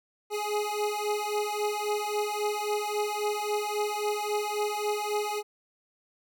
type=beating tone pair; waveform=25% pulse; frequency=416.3 / 420 Hz; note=G#4 / G#4; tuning=+4 / +19 cents; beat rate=3.7 Hz; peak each=-27 / -27 dBFS; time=0.3-5.43 s; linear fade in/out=50 ms; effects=none